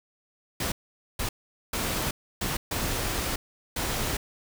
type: noise bursts at uneven times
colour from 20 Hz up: pink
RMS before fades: -29 dBFS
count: 6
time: 0.6-0.72 / 1.19-1.29 / 1.73-2.11 / 2.41-2.57 / 2.71-3.36 / 3.76-4.17 s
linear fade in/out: 5 ms
effects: none